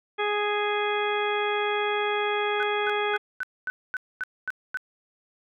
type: harmonic tone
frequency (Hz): 415.3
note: G#4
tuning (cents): 0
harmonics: 1 / 2 / 3 / 4 / 5 / 6 / 8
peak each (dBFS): -27 / -30 / -32 / -33 / -34 / -35 / -36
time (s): 0.18-3.18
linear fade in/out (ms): 20
type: tone bursts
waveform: sine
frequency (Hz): 1508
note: F#6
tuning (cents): +32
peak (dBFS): -26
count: 9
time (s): 2.6-4.772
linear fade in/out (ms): 0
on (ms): 28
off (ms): 240
effects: none